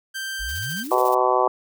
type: tone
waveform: sawtooth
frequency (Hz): 1568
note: G6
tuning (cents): 0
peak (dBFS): -24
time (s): 0.14-0.84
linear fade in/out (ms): 20
type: exponential sweep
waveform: sine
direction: up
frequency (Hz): 43.79 to 1198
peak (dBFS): -30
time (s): 0.39-1.24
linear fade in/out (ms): 20
type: noise with tremolo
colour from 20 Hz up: blue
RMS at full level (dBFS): -36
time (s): 0.48-1.15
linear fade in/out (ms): 10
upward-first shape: square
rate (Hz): 14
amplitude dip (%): 60
type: harmonic tone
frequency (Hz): 126.2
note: B2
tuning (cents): +38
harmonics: 3 / 4 / 5 / 6 / 7 / 8 / 9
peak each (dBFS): -24 / -24 / -24 / -24 / -24 / -24 / -24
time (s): 0.91-1.48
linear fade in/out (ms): 5
effects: none